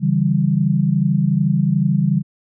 sine chord, C# diminished, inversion none, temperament equal with one note detuned, 142.24 / 164.81 / 196 Hz, C#3 / E3 / G3, +45 / 0 / 0 cents, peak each -18 dBFS, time 0-2.23 s, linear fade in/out 50 ms, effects none

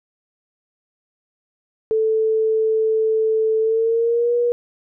sine tone with pitch glide, 440 to 479.8 Hz, A4 to A#4, 0 to +50 cents, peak -15 dBFS, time 1.91-4.52 s, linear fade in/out 0 ms, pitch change +150 cents, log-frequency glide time 3.6-4.34 s, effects none

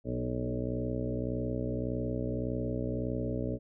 harmonic tone with a mistuned harmonic, 61.74 Hz, B1, in tune, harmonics 1 / 2 / 3 / 4 / 5 / 6 / 7 / 8 / 9 / 10, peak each -39 / -36 / -44 / -37 / -39 / -47 / -39 / -50 / -40 / -45 dBFS, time 0.04-3.59 s, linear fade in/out 50 ms, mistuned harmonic 4, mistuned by -23 cents, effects none

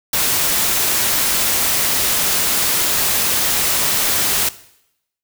white noise, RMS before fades -17 dBFS, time 0.13-4.49 s, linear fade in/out 5 ms, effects noise-tail reverb RT60 0.8 s tail -18 dB re dry

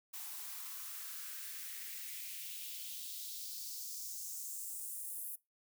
blue noise with high-pass filter sweep, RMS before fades -45 dBFS, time 0.13-5.36 s, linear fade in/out 10 ms, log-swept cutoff 790 to 11000 Hz, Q 2.3, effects noise-tail reverb RT60 0.2 s tail -21 dB re dry

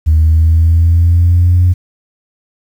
sine linear sweep, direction up, 77.78 to 90 Hz, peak -4 dBFS, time 0.06-1.74 s, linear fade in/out 20 ms, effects tanh soft clip ceiling -2 dBFS + 7-bit

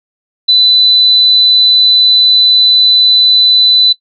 sine tone, 3998 Hz, B7, 20 cents sharp, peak -4 dBFS, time 0.48-3.93 s, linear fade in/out 10 ms, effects noise-tail reverb RT60 0.1 s tail -19 dB re dry

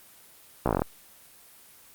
slowing click train, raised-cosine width 1 ms, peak -9 dBFS, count 9, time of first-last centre 0.66-0.82 s, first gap 15 ms, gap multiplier 1.08, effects white hiss -53 dBFS RMS until 1.94 s + Opus 24 kbps

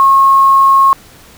sine tone with quantisation, 1086 Hz, C#6, 36 cents flat, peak -4 dBFS, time 0-0.93 s, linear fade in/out 0 ms, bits 5, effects pink hiss -40 dBFS RMS until 1.37 s

